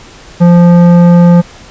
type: tone with tanh clipping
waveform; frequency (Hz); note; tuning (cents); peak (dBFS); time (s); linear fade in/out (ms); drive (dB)
sine; 173.8; F3; -8; -3; 0.4-1.42; 20; 13
effects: pink hiss -34 dBFS RMS until 1.7 s + resampled to 16000 Hz